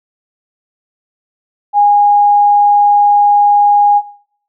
sine tone, 821 Hz, G#5, 20 cents flat, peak -5 dBFS, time 1.73-4.02 s, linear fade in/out 50 ms, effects noise-tail reverb RT60 0.6 s tail -19 dB re dry

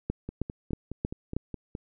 two click trains, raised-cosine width 3 ms, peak -15 / -22 dBFS, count 5 / 8, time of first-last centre 0.1-1.366 / 0.29-1.751 s, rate 3.16 / 4.79 Hz, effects none

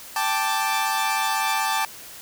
sawtooth chord, G suspended second, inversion none, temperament equal, 784 / 880 / 1174.7 Hz, G5 / A5 / D6, 0 / 0 / 0 cents, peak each -24 / -20 / -23 dBFS, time 0.16-1.85 s, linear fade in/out 2 ms, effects white hiss -41 dBFS RMS until 2.21 s

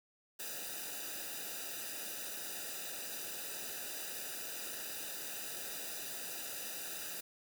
white noise with comb filter, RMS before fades -43 dBFS, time 0.39-7.21 s, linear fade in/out 10 ms, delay 0.92 ms, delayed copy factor -1, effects none

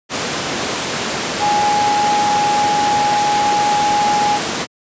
sine tone in noise, 830.6 Hz, G#5, in tune, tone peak -13 dBFS, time 1.39-4.4 s, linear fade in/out 50 ms, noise pink, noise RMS -19 dBFS, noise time 0.09-4.67 s, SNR +3 dB, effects high-pass 200 Hz 12 dB/octave + resampled to 16000 Hz

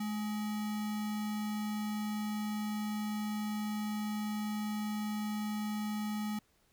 sine tone with sample-and-hold, 212.4 Hz, G#3, 39 cents sharp, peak -33 dBFS, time 0-6.39 s, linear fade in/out 5 ms, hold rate 1050 Hz, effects pink hiss -71 dBFS RMS until 6.72 s

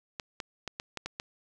clicks, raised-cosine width 0.2 ms, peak -18 dBFS, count 7, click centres 0.198 / 0.402 / 0.677 / 0.799 / 0.973 / 1.06 / 1.199 s, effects none

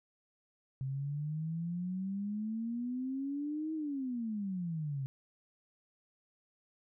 sine exponential two-way sweep, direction up then down, 131.3 to 319.4 to 131.3 Hz, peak -34 dBFS, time 0.81-5.06 s, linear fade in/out 0 ms, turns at 3.74 s, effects none

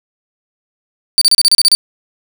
35% pulse tone bursts, 4600 Hz, D8, 37 cents flat, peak -4 dBFS, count 9, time 1.18-1.75 s, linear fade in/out 0 ms, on 34 ms, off 33 ms, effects none

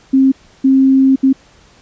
sine tone bursts at uneven times, 266.8 Hz, C4, 34 cents sharp, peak -6 dBFS, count 3, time 0.13-0.32 / 0.64-1.16 / 1.23-1.33 s, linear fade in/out 10 ms, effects pink hiss -47 dBFS RMS until 1.81 s + resampled to 16000 Hz

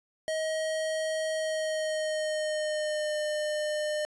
square tone with pitch glide, 632 to 604.9 Hz, D#5 to D#5, +27 to -49 cents, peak -29 dBFS, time 0.28-4.05 s, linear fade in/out 0 ms, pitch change -76 cents, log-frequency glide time 1.34-3.17 s, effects resampled to 24000 Hz + 11-bit

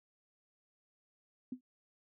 sine tone with exponential decay, 253 Hz, B3, 42 cents sharp, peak -34 dBFS, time 1.52-1.61 s, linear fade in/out 5 ms, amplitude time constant 18 ms, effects none

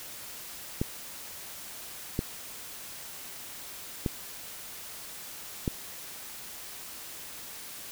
clicks, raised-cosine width 3 ms, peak -14 dBFS, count 4, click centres 0.815 / 2.191 / 4.062 / 5.678 s, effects white hiss -43 dBFS RMS until 7.91 s

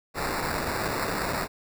white noise with sample-and-hold, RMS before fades -29 dBFS, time 0.14-1.48 s, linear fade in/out 50 ms, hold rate 3150 Hz, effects none

